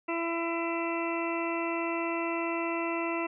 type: harmonic tone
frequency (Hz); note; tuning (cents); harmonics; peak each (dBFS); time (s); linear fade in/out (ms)
335.2; E4; +29; 1 / 2 / 3 / 4 / 6 / 7 / 8; -32 / -36 / -36 / -40 / -40 / -43 / -38; 0.08-3.27; 10
effects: none